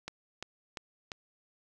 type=click train; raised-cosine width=0.2 ms; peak=-21 dBFS; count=4; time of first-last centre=0.08-1.118 s; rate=2.89 Hz; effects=none